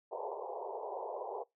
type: band-pass noise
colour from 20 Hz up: pink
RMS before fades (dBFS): -41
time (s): 0.11-1.44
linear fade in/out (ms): 20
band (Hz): 390 to 1000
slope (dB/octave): 96
effects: noise-tail reverb RT60 0.2 s tail -24 dB re dry